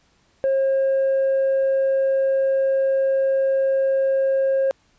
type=tone with tanh clipping; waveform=sine; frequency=538 Hz; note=C5; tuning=48 cents sharp; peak=-17 dBFS; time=0.44-4.71 s; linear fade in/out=0 ms; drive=1 dB; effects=pink hiss -61 dBFS RMS until 4.98 s + resampled to 16000 Hz